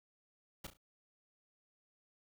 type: noise with echo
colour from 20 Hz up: pink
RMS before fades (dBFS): -45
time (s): 0.64-0.67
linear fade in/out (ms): 5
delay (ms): 34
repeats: 3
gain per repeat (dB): -9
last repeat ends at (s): 0.772
effects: none